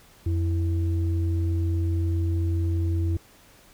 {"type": "tone pair together", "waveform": "sine", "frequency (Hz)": [87.2, 329.2], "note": ["F2", "E4"], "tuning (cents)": [-2, -2], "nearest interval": "octave + major seventh", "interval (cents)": 2300, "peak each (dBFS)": [-21, -31], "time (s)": [0.26, 3.17], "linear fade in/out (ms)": 5, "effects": ["tanh soft clip ceiling -15 dBFS", "pink hiss -54 dBFS RMS until 3.73 s"]}